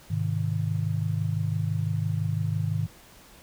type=chord; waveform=sine; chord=Ab major; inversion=none; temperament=just; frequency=103.83 / 129.78 / 155.74 Hz; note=Ab2 / C3 / Eb3; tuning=0 / -14 / +2 cents; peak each=-27 / -33 / -28 dBFS; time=0.1-2.87 s; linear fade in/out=10 ms; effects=pink hiss -52 dBFS RMS until 3.42 s